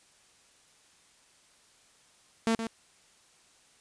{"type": "tone with echo", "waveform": "sawtooth", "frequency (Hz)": 226.4, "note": "A3", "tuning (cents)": 50, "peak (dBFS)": -20, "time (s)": [2.47, 2.55], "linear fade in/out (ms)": 0, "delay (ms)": 120, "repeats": 1, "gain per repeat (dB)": -8, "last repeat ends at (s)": 2.67, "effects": ["white hiss -62 dBFS RMS until 3.8 s", "resampled to 22050 Hz"]}